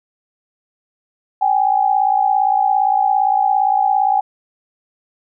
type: tone pair together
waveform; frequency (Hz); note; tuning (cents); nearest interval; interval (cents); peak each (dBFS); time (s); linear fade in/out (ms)
sine; 773.1 / 830.6; G5 / G#5; -24 / 0; minor second; 124; -15; 1.41-4.21; 10
effects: none